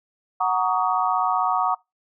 sine chord, D# minor seventh, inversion first, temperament equal with one note detuned, 740 / 932.3 / 1128.8 / 1244.5 Hz, F#5 / A#5 / C#6 / D#6, 0 / 0 / +31 / 0 cents, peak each -23 / -25 / -24 / -26 dBFS, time 0.4-1.75 s, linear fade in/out 10 ms, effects noise-tail reverb RT60 0.2 s tail -23 dB re dry

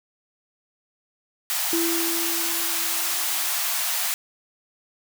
white high-pass noise, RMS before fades -25 dBFS, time 1.5-4.14 s, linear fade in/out 0 ms, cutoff 630 Hz, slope 96 dB/octave
sine tone with exponential decay, 334.5 Hz, E4, 25 cents sharp, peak -21 dBFS, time 1.73-3.8 s, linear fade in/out 1 ms, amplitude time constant 450 ms
effects none

